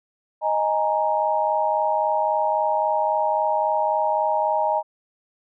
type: chord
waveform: sine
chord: D# suspended fourth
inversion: none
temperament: just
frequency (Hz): 622.3 / 829.7 / 933.4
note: D#5 / G#5 / A#5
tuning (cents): 0 / -2 / +2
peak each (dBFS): -23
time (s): 0.41-4.83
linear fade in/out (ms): 50
effects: none